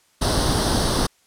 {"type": "noise with comb filter", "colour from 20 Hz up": "pink", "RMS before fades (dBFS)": -20, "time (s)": [0.21, 1.07], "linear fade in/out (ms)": 10, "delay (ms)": 0.21, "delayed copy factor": 0.75, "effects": ["white hiss -60 dBFS RMS until 1.26 s", "low-pass 10000 Hz 12 dB/octave"]}